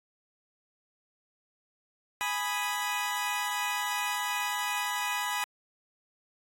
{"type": "chord", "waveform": "20% pulse", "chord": "G# minor", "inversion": "none", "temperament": "equal", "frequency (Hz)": [830.6, 987.8, 1244.5], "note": ["G#5", "B5", "D#6"], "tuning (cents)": [0, 0, 0], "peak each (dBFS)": [-29, -27, -32], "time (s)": [2.21, 5.44], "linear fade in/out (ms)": 0, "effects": ["AAC 48 kbps"]}